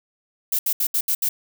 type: noise bursts at uneven times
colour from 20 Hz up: violet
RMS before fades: -21 dBFS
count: 6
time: 0.52-0.59 / 0.66-0.73 / 0.8-0.87 / 0.94-1.01 / 1.08-1.15 / 1.22-1.29 s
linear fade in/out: 5 ms
effects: none